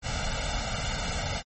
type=noise with comb filter; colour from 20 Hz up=pink; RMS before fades=-30 dBFS; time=0.02-1.43 s; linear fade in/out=50 ms; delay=1.4 ms; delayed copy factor=+0.95; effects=low-pass 9000 Hz 12 dB/octave + MP3 32 kbps